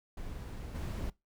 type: noise with level steps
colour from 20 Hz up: brown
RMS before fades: -42 / -37 dBFS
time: 0.17-1.1 s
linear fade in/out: 5 ms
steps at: 0.74 s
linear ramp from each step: 20 ms
effects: noise-tail reverb RT60 0.2 s tail -21 dB re dry